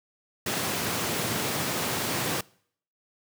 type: high-pass noise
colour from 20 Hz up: pink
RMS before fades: -29 dBFS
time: 0.46-2.41 s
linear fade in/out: 5 ms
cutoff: 110 Hz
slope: 24 dB/octave
effects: noise-tail reverb RT60 0.6 s tail -24 dB re dry